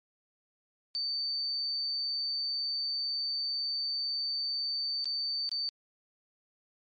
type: tone with dropouts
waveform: sine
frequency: 4571 Hz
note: D8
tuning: 48 cents flat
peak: -30 dBFS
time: 0.95-5.69 s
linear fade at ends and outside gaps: 0 ms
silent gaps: 5.044-5.056 / 5.491-5.516 s
effects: MP3 48 kbps